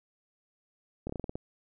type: slowing click train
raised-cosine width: 2 ms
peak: -22 dBFS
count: 8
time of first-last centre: 1.07-1.355 s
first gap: 25 ms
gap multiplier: 1.16
effects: none